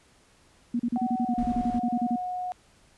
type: tone bursts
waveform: sine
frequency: 238.7 Hz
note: A#3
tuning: 41 cents sharp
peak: -23 dBFS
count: 16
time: 0.74-2.16 s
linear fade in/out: 5 ms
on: 55 ms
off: 36 ms
type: tone with pitch glide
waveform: sine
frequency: 751 to 727.5 Hz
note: F#5 to F#5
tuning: +26 to -29 cents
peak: -29 dBFS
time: 0.96-2.52 s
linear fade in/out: 0 ms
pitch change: -55 cents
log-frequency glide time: 1.26-1.33 s
type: noise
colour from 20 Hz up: brown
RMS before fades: -38 dBFS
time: 1.38-1.79 s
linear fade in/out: 5 ms
effects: pink hiss -60 dBFS RMS until 2.97 s + resampled to 24000 Hz